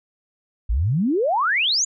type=exponential sweep; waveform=sine; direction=up; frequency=49 to 7110 Hz; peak=-17 dBFS; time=0.69-1.85 s; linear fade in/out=10 ms; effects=none